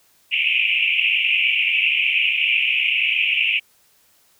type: band-pass noise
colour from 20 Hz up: pink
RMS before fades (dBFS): -19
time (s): 0.31-3.6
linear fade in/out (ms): 20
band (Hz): 2300 to 2900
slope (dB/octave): 96
effects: white hiss -58 dBFS RMS until 4.39 s